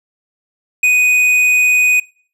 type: tone with tanh clipping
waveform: sine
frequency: 2489 Hz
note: D#7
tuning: in tune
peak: -10 dBFS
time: 0.83-2 s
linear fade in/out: 5 ms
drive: 9 dB
effects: noise-tail reverb RT60 0.5 s tail -24 dB re dry